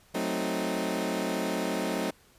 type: chord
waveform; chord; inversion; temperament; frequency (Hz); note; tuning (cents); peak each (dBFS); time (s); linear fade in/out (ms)
20% pulse; F# diminished seventh; none; equal; 185 / 220 / 261.6 / 311.1; F#3 / A3 / C4 / Eb4; 0 / 0 / 0 / 0; -29; 0.14-2.11; 10
effects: pink hiss -60 dBFS RMS until 2.38 s + resampled to 32000 Hz